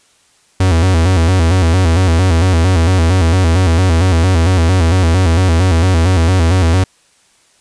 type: tone with vibrato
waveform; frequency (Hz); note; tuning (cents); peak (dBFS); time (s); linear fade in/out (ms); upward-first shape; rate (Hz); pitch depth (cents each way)
45% pulse; 87.6; F2; +6; -8; 0.6-6.84; 5; square; 4.4; 110
effects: white hiss -52 dBFS RMS until 7.6 s + resampled to 22050 Hz